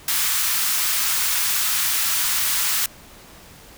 white high-pass noise, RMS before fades -21 dBFS, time 0.08-2.86 s, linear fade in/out 2 ms, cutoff 1000 Hz, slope 24 dB/octave, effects pink hiss -45 dBFS RMS until 3.77 s

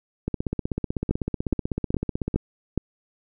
two click trains, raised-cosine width 3 ms, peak -12 / -9 dBFS, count 34 / 5, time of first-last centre 0.28-2.343 / 1.11-2.777 s, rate 16 / 2.4 Hz, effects none

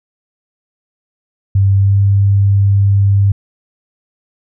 sine tone with pitch glide, 98 to 99.48 Hz, G2 to G2, 0 to +26 cents, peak -7 dBFS, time 1.55-3.32 s, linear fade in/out 5 ms, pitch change +26 cents, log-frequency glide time 1.77-1.97 s, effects none

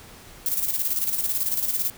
violet noise with tremolo, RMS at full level -23 dBFS, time 0.46-1.9 s, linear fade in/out 0 ms, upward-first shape square, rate 18 Hz, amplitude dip 55%, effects pink hiss -46 dBFS RMS until 1.97 s

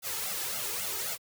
white noise with flanger, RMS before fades -34 dBFS, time 0.02-1.18 s, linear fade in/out 50 ms, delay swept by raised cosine 1.4 to 2.38 ms, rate 3.7 Hz, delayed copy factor +0.85, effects high-pass 100 Hz 12 dB/octave

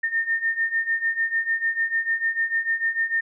sine beating tone pair, 1816 / 1822.7 Hz, A#6 / A#6, -46 / -39 cents, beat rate 6.7 Hz, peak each -26 / -23 dBFS, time 0.03-3.21 s, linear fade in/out 10 ms, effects none

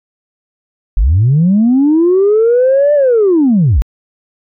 sine linear two-way sweep, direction up then down, 39.16 to 596 to 39.16 Hz, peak -5 dBFS, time 0.97-3.82 s, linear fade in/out 0 ms, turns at 2.94 s, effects tanh soft clip ceiling -3 dBFS

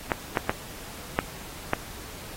clicks, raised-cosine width 0.5 ms, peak -7 dBFS, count 5, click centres 0.118 / 0.372 / 0.495 / 1.189 / 1.734 s, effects pink hiss -42 dBFS RMS until 2.36 s + AAC 48 kbps

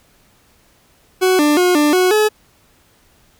40% pulse tone with pitch steps, 371.7 / 296.6 / 360.3 / 296.8 / 367 / 426.8 Hz, F#4 / D4 / F#4 / D4 / F#4 / G#4, +8 / +17 / -46 / +18 / -14 / +47 cents, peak -10 dBFS, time 1.21-2.29 s, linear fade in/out 20 ms, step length 180 ms, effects pink hiss -54 dBFS RMS until 3.39 s

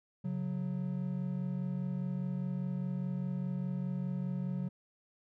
triangle tone pair together, 138.59 / 183.51 Hz, C#3 / F#3, 0 / -14 cents, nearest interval perfect fourth, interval 486 cents, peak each -35 / -33 dBFS, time 0.24-4.69 s, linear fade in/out 10 ms, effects none

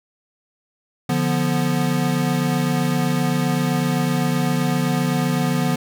square chord, B diminished, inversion first, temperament equal with one note detuned, 146.83 / 174.61 / 246.1 Hz, D3 / F3 / B3, 0 / 0 / -6 cents, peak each -23 dBFS, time 1.09-5.76 s, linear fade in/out 5 ms, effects none

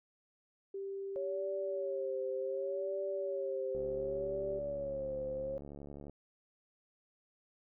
sine tone, 392.2 Hz, G4, 1 cent sharp, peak -38 dBFS, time 0.74-4.59 s, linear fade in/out 5 ms
sine tone with vibrato, 550 Hz, C#5, 14 cents flat, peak -36 dBFS, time 1.16-5.58 s, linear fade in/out 0 ms, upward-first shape sine, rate 0.67 Hz, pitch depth 93 cents each way
click train, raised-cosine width 2 ms, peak -35 dBFS, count 169, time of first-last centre 3.75-6.096 s, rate 71.6 Hz
effects none

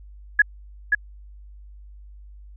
sine tone with echo, 1684 Hz, G#6, 24 cents sharp, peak -10 dBFS, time 0.39-0.42 s, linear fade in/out 5 ms, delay 530 ms, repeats 1, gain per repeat -4 dB, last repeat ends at 0.95 s, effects added 50 Hz sine -41 dBFS peak until 2.56 s

